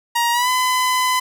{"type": "tone with pitch glide", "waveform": "sawtooth", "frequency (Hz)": [943, 1010.7], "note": ["A#5", "B5"], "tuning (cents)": [20, 40], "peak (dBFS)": -12, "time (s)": [0.15, 1.2], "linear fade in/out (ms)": 10, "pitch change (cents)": 120, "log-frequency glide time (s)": [0.32, 0.49], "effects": []}